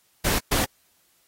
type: noise bursts at uneven times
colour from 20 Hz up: pink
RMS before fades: -23 dBFS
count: 2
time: 0.24-0.39 / 0.51-0.65 s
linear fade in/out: 10 ms
effects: white hiss -64 dBFS RMS until 1.27 s + AAC 48 kbps